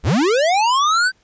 square linear sweep, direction up, 43 to 1568 Hz, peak -14 dBFS, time 0.03-1.12 s, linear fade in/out 50 ms, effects pink hiss -59 dBFS RMS until 1.23 s + resampled to 16000 Hz

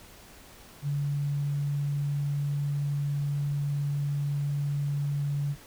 sine tone, 143.3 Hz, D3, 42 cents flat, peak -26 dBFS, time 0.82-5.56 s, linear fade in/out 50 ms, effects pink hiss -51 dBFS RMS until 5.66 s

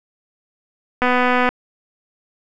click train, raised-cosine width 0.5 ms, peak -3 dBFS, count 118, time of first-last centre 1.02-1.49 s, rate 249 Hz, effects none

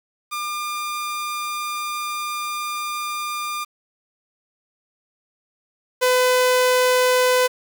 sawtooth tone pair in turn, 1201 / 503.8 Hz, D6 / B4, +38 / +34 cents, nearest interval octave + minor third, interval 1504 cents, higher first, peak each -21 / -11 dBFS, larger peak second, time 0.31-3.65 / 6.01-7.48 s, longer first, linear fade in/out 20 ms, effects 8-bit

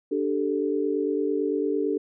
sine chord, D suspended fourth, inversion none, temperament just, 293.7 / 391.6 / 440.5 Hz, D4 / G4 / A4, 0 / -2 / +2 cents, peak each -27 dBFS, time 0.11-1.98 s, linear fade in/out 10 ms, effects none

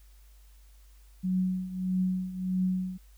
sine tone with tremolo, 185 Hz, F#3, in tune, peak -23 dBFS, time 1.23-2.98 s, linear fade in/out 20 ms, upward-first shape triangle, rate 1.6 Hz, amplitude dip 80%, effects added 50 Hz sine -52 dBFS peak until 3.17 s + white hiss -65 dBFS RMS until 3.17 s

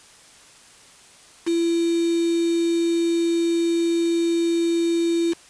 sine tone with quantisation, 336.7 Hz, E4, 37 cents sharp, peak -18 dBFS, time 1.46-5.34 s, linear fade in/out 20 ms, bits 5, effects white hiss -49 dBFS RMS until 5.49 s + resampled to 22050 Hz

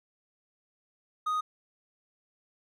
triangle tone, 1244.5 Hz, D#6, in tune, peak -25 dBFS, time 1.26-1.41 s, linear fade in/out 10 ms, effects none

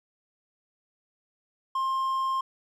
triangle tone, 1060 Hz, C6, 22 cents sharp, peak -23 dBFS, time 1.75-2.41 s, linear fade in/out 5 ms, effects none

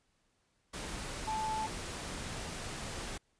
sine tone in noise, 872 Hz, A5, 16 cents flat, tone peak -33 dBFS, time 1.27-1.67 s, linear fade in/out 10 ms, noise pink, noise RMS -41 dBFS, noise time 0.73-3.18 s, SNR +5 dB, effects pink hiss -75 dBFS RMS until 3.39 s + resampled to 22050 Hz

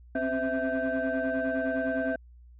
sine tone cluster, 260.8 / 270.6 / 512 / 656 / 1554 Hz, C4 / C#4 / C5 / E5 / G6, -5 / -42 / -38 / -9 / -16 cents, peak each -31 / -33 / -34 / -29 / -33 dBFS, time 0.15-2.16 s, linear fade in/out 5 ms, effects tanh soft clip ceiling -20 dBFS + added 60 Hz sine -49 dBFS peak until 2.59 s

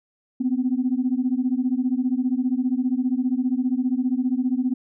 sine beating tone pair, 246.9 / 261.9 Hz, B3 / C4, 0 / +2 cents, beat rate 15 Hz, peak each -22 / -22 dBFS, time 0.4-4.74 s, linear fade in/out 10 ms, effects tanh soft clip ceiling -12 dBFS

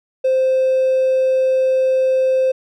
triangle tone with hard clipping, 522 Hz, C5, 4 cents flat, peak -13 dBFS, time 0.24-2.52 s, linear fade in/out 10 ms, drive 4 dB, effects none

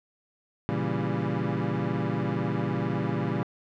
25% pulse chord, A# diminished seventh, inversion none, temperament equal, 116.54 / 138.59 / 164.81 / 196 Hz, A#2 / C#3 / E3 / G3, 0 / 0 / 0 / 0 cents, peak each -28 dBFS, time 0.69-3.43 s, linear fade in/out 0 ms, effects low-pass 2000 Hz 12 dB/octave

